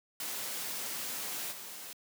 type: noise with level steps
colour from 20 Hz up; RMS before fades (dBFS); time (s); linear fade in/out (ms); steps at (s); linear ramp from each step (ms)
white; -38 / -45; 0.2-1.93; 2; 1.51; 20
effects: high-pass 150 Hz 12 dB/octave